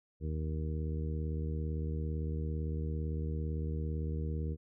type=harmonic tone; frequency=77.78 Hz; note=D#2; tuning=in tune; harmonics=1 / 2 / 3 / 4 / 5 / 6; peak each=-34 / -39 / -46 / -47 / -48 / -47 dBFS; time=0.2-4.57 s; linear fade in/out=50 ms; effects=none